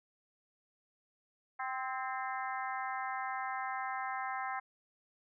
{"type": "harmonic tone with a mistuned harmonic", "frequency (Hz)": 260, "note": "C4", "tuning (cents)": -11, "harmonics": [3, 4, 5, 6, 7, 8], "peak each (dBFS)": [-39, -41, -43, -45, -46, -47], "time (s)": [1.59, 4.6], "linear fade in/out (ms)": 10, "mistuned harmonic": 6, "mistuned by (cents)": 46, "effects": []}